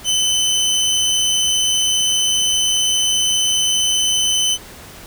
25% pulse tone, 3035 Hz, F#7, 43 cents sharp, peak -11 dBFS, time 0.04-4.58 s, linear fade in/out 50 ms, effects pink hiss -38 dBFS RMS until 5.06 s

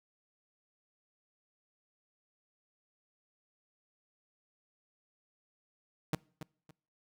sawtooth tone with echo, 155.6 Hz, D#3, in tune, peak -25 dBFS, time 6.13-6.15 s, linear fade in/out 2 ms, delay 280 ms, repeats 2, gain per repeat -12 dB, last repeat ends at 6.71 s, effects noise-tail reverb RT60 0.5 s tail -25 dB re dry

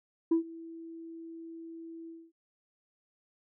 sine tone with ADSR envelope, 329.6 Hz, E4, in tune, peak -19 dBFS, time 0.31-2.32 s, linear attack 8 ms, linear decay 110 ms, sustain -23 dB, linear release 240 ms, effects tanh soft clip ceiling -20 dBFS

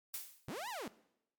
blue noise with exponential decay, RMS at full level -39 dBFS, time 0.14-0.49 s, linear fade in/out 1 ms, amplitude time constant 76 ms
sawtooth linear two-way sweep, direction up then down, 91.8 to 1027 to 180 Hz, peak -37 dBFS, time 0.48-0.88 s, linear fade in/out 0 ms, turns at 0.69 s
effects noise-tail reverb RT60 0.8 s tail -19 dB re dry + MP3 96 kbps

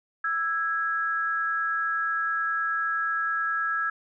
sine tone pair together, 1325 / 1654 Hz, E6 / G#6, +9 / -8 cents, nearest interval major third, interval 383 cents, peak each -27 dBFS, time 0.24-3.9 s, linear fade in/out 5 ms, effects none

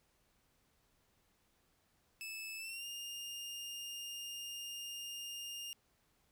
sawtooth tone with pitch glide, 2616 to 2820 Hz, E7 to F7, -14 to +16 cents, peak -40 dBFS, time 2.21-5.73 s, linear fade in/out 0 ms, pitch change +130 cents, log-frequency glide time 2.58-2.86 s, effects pink hiss -75 dBFS RMS until 6.31 s

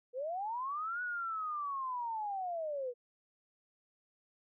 sine linear two-way sweep, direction up then down, 474.4 to 1480 to 474.4 Hz, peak -35 dBFS, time 0.13-2.94 s, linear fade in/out 50 ms, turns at 1.02 s, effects none

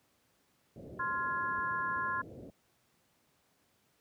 pink low-pass noise, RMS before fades -46 dBFS, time 0.76-2.5 s, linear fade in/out 2 ms, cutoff 620 Hz, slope 48 dB/octave
sine chord, F minor, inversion second, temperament equal with one note detuned, 1046.5 / 1396.9 / 1680.5 Hz, C6 / F6 / Ab6, 0 / 0 / +20 cents, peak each -34 / -38 / -37 dBFS, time 0.99-2.22 s, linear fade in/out 10 ms
effects pink hiss -72 dBFS RMS until 4 s + high-pass 100 Hz 12 dB/octave

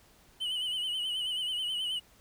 triangle tone with vibrato, 2991 Hz, F#7, 18 cents sharp, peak -29 dBFS, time 0.4-2 s, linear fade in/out 20 ms, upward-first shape sine, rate 9.3 Hz, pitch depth 64 cents each way, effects pink hiss -61 dBFS RMS until 2.2 s

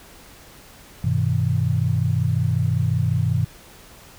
sine chord, G augmented, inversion none, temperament equal with one note detuned, 98 / 123.47 / 158.1 Hz, G2 / B2 / D#3, 0 / 0 / +28 cents, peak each -22 / -21 / -23 dBFS, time 1.04-3.45 s, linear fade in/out 5 ms, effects pink hiss -46 dBFS RMS until 4.18 s

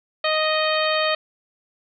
harmonic tone, 622.3 Hz, D#5, in tune, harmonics 1 / 2 / 3 / 4 / 5 / 6 / 7, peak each -22 / -25 / -27 / -28 / -29 / -30 / -30 dBFS, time 0.24-1.15 s, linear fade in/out 5 ms, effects none

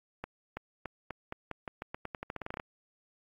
accelerating click train, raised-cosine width 0.5 ms, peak -22 dBFS, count 20, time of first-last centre 0.24-2.598 s, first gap 330 ms, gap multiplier 0.87, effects AAC 48 kbps

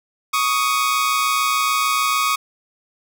sawtooth tone pair together, 1117.8 / 1244.5 Hz, C#6 / D#6, +14 / 0 cents, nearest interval major second, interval 186 cents, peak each -16 dBFS, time 0.33-2.36 s, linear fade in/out 10 ms, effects none

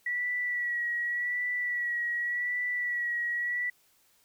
sine tone with vibrato, 1939 Hz, B6, 32 cents flat, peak -28 dBFS, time 0.06-3.7 s, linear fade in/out 5 ms, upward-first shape sine, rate 0.87 Hz, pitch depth 29 cents each way, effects white hiss -66 dBFS RMS until 4.24 s

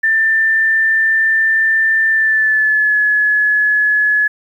sine tone with pitch glide, 1783 to 1701.5 Hz, A6 to G#6, +22 to +41 cents, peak -10 dBFS, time 0.03-4.28 s, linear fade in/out 10 ms, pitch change -81 cents, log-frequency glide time 2.09-2.97 s, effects 8-bit

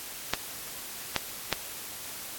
clicks, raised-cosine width 0.2 ms, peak -7 dBFS, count 3, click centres 0.336 / 1.163 / 1.527 s, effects white hiss -40 dBFS RMS until 2.38 s + AAC 64 kbps

